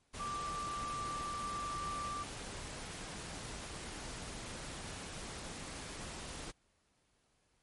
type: tone in noise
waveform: sine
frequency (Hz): 1174.7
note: D6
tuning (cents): 0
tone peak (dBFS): -38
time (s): 0.19-2.24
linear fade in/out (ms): 20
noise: pink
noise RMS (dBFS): -45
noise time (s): 0.13-6.52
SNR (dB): +4
effects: pink hiss -75 dBFS RMS until 7.62 s + MP3 48 kbps